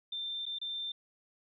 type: tone with dropouts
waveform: sine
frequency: 3577 Hz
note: A7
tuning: 28 cents sharp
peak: -35 dBFS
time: 0.12-0.92 s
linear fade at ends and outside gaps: 5 ms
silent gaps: 0.456-0.463 / 0.587-0.614 s
effects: none